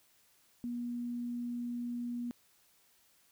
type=tone; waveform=sine; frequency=240.6 Hz; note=B3; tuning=45 cents flat; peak=-35 dBFS; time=0.64-2.31 s; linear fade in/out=0 ms; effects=white hiss -68 dBFS RMS until 3.31 s